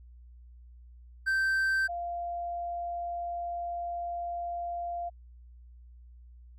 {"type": "tone pair in turn", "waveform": ["triangle", "sine"], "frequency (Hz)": [1558, 694], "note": ["G6", "F5"], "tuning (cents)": [-11, -11], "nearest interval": "octave + major second", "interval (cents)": 1400, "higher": "first", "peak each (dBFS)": [-23, -32], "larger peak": "first", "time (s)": [[1.26, 1.88], [1.88, 5.1]], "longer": "second", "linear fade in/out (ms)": 20, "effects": ["added 60 Hz sine -49 dBFS peak until 6.58 s"]}